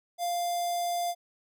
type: tone with notch filter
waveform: square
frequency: 698 Hz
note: F5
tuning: 1 cent flat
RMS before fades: -30 dBFS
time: 0.18-1.15 s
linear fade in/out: 50 ms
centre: 1800 Hz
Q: 0.77
effects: none

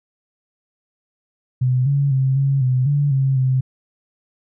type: tone with pitch steps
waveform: sine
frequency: 127.1 / 140.7 / 132.8 / 137.5 / 127.8 / 143.9 / 134.6 / 130.2 Hz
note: C3 / C#3 / C3 / C#3 / C3 / D3 / C3 / C3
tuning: -50 / +26 / +26 / -14 / -40 / -35 / +49 / -8 cents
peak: -14 dBFS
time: 1.61-3.61 s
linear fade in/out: 10 ms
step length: 250 ms
effects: none

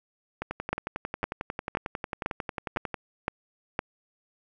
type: two click trains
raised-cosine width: 0.5 ms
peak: -16 / -11 dBFS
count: 29 / 7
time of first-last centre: 0.42-2.943 / 0.73-3.791 s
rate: 11.1 / 1.96 Hz
effects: none

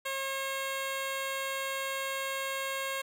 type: tone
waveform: 10% pulse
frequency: 540 Hz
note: C#5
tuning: 45 cents flat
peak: -24 dBFS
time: 0.05-3.02 s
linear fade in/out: 10 ms
effects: none

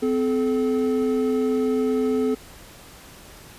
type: tone pair together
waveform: triangle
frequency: 256.6 / 431.5 Hz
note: C4 / A4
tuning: -34 / -34 cents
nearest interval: major sixth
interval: 900 cents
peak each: -20 dBFS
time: 0.02-2.35 s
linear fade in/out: 10 ms
effects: pink hiss -45 dBFS RMS until 3.58 s + resampled to 32000 Hz

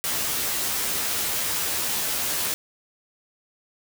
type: noise with comb filter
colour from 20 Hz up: white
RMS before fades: -26 dBFS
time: 0.04-2.54 s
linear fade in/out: 0 ms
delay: 13 ms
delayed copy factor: +0.8
effects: none

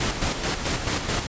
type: noise with tremolo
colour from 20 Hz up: pink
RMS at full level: -24 dBFS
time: 0-1.27 s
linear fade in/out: 5 ms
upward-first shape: square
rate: 4.6 Hz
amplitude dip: 50%
effects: resampled to 16000 Hz

